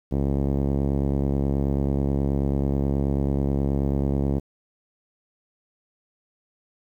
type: tone with low-pass filter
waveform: 5% pulse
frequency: 69.3 Hz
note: C#2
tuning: in tune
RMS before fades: -23 dBFS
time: 0.11-4.4 s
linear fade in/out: 20 ms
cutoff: 280 Hz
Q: 0.59
effects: 9-bit